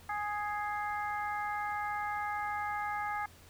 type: harmonic tone with a mistuned harmonic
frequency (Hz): 415.4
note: G#4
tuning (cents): 0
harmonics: 2 / 3 / 4 / 5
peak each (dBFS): -35 / -39 / -41 / -43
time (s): 0.09-3.26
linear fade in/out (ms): 5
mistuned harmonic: 5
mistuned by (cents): +16
effects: added 86 Hz sine -58 dBFS peak until 3.49 s + pink hiss -58 dBFS RMS until 3.49 s

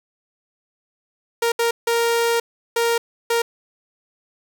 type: tone bursts at uneven times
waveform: sawtooth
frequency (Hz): 466.2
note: A#4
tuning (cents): 0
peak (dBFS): -13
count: 5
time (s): 1.42-1.52 / 1.59-1.71 / 1.87-2.4 / 2.76-2.98 / 3.3-3.42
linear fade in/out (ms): 5
effects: none

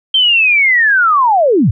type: linear sweep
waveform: sine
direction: down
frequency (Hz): 3156 to 79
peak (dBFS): -7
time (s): 0.14-1.71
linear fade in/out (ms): 5
effects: none

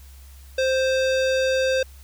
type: tone with low-pass filter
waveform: square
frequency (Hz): 524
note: C5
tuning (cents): +2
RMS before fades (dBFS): -21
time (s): 0.58-1.83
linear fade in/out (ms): 5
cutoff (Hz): 4900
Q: 1.4
effects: added 67 Hz sine -42 dBFS peak until 2.03 s + white hiss -53 dBFS RMS until 2.03 s

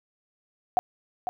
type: tone with echo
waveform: sine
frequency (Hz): 732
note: F#5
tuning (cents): -19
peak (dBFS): -17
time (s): 0.77-0.79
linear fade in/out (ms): 0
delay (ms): 500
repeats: 1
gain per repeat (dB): -9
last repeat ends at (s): 1.29
effects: none

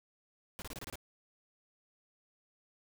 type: noise bursts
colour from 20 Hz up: pink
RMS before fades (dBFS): -44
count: 7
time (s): 0.59-0.956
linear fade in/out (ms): 0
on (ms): 30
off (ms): 26
effects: none

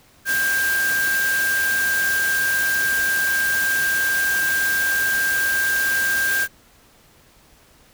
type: tone in noise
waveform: sine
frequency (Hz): 1591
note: G6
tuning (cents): +25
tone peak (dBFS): -18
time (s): 0.25-6.48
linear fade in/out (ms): 50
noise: white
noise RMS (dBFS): -27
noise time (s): 0.25-6.48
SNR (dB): +6
effects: pink hiss -53 dBFS RMS until 7.93 s

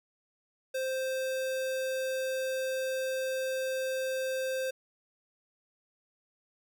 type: tone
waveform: square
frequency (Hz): 523.3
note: C5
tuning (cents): 0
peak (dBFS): -31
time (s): 0.74-4.71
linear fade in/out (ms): 10
effects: none

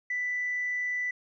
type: tone with tanh clipping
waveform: triangle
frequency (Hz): 1983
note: B6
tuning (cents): +7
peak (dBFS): -28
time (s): 0.1-1.11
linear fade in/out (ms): 5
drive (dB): 4
effects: resampled to 16000 Hz

